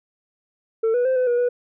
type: tone with pitch steps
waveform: sine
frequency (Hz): 448.3 / 489.3 / 520 / 506 / 481.6 / 488.8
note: A4 / B4 / C5 / B4 / B4 / B4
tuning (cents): +32 / -16 / -11 / +42 / -44 / -18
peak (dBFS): -14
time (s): 0.83-1.49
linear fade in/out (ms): 10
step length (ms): 110
effects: tanh soft clip ceiling -16 dBFS